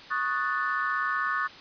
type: chord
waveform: sine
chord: D# half-diminished seventh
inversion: third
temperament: equal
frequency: 1108.7 / 1244.5 / 1480 / 1760 Hz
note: C#6 / D#6 / F#6 / A6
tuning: 0 / 0 / 0 / 0 cents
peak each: -31 dBFS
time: 0.1-1.48 s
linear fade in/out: 20 ms
effects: white hiss -46 dBFS RMS until 1.6 s + resampled to 11025 Hz